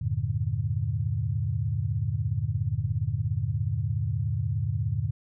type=chord; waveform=sine; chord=E half-diminished seventh; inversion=none; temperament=equal with one note detuned; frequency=82.41 / 99.65 / 116.54 / 146.83 Hz; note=E2 / G2 / Bb2 / D3; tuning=0 / +29 / 0 / 0 cents; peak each=-34 / -29 / -29 / -32 dBFS; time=0.01-5.11 s; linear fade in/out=10 ms; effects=none